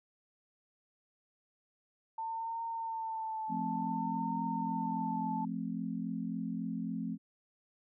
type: tone with vibrato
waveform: sine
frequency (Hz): 895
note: A5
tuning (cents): +29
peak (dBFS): -35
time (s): 2.18-5.45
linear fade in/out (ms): 5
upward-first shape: triangle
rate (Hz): 0.56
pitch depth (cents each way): 45
type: chord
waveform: sine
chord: F major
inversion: none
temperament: just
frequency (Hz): 174.61 / 218.3 / 261.9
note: F3 / A3 / C4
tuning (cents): 0 / -13 / +2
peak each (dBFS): -39 / -38 / -39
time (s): 3.48-7.18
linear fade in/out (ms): 50
effects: none